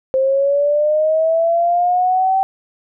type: linear sweep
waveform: sine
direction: up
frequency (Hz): 523.3 to 774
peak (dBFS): -12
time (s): 0.14-2.43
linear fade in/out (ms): 0
effects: none